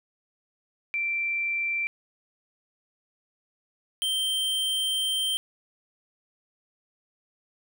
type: tone pair in turn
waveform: sine / square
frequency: 2349 / 3136 Hz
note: D7 / G7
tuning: 0 / 0 cents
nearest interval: perfect fourth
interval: 500 cents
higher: second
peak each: -25 dBFS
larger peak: neither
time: 0.94-1.87 / 4.02-5.37 s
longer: second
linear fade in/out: 0 ms
effects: none